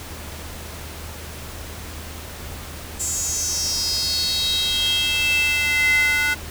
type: tone with high-pass filter sweep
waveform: square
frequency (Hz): 293.7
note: D4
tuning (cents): 0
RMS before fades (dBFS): -21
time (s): 2.99-6.35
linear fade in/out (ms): 20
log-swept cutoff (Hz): 7500 to 1700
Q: 6.9
effects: added 78 Hz sine -36 dBFS peak until 6.5 s + pink hiss -36 dBFS RMS until 6.5 s